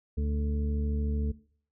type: harmonic tone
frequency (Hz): 73.3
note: D2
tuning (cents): -3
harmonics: 1 / 2 / 3 / 4 / 6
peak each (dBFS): -27 / -41 / -36 / -47 / -41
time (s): 0.17-1.32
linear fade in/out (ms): 10
effects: noise-tail reverb RT60 0.5 s tail -19 dB re dry